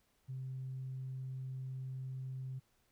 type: tone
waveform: sine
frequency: 130.81 Hz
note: C3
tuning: in tune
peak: -39 dBFS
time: 0.28-2.6 s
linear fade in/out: 20 ms
effects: tanh soft clip ceiling -35 dBFS + pink hiss -75 dBFS RMS until 2.91 s